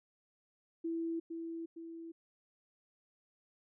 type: tone with echo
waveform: sine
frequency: 330.8 Hz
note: E4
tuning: 6 cents sharp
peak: -34 dBFS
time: 0.84-1.2 s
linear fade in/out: 10 ms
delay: 460 ms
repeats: 2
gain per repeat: -5 dB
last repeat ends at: 2.12 s
effects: none